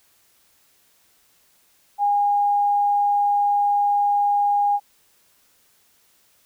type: tone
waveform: sine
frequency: 816 Hz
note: G#5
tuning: 31 cents flat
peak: -16 dBFS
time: 1.98-4.8 s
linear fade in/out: 50 ms
effects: white hiss -60 dBFS RMS until 6.45 s